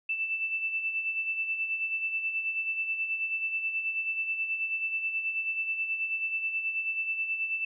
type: tone with tremolo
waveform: sine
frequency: 2652 Hz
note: E7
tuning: 10 cents sharp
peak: -26 dBFS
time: 0.09-7.65 s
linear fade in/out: 5 ms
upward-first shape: sine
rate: 9.3 Hz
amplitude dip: 55%
effects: none